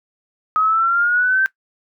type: exponential sweep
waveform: sine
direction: up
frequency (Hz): 1260 to 1566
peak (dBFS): -13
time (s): 0.56-1.46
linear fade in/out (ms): 0
effects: noise-tail reverb RT60 0.1 s tail -18 dB re dry